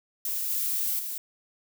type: noise with level steps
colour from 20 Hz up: violet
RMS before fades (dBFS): -30 / -28 / -34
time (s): 0.25-1.18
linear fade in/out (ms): 2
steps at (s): 0.5 / 0.99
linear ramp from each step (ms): 2
effects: none